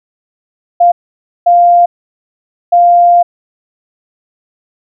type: tone bursts at uneven times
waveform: sine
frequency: 698 Hz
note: F5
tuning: 1 cent flat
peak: -3 dBFS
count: 3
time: 0.8-0.92 / 1.46-1.86 / 2.72-3.23 s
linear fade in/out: 10 ms
effects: none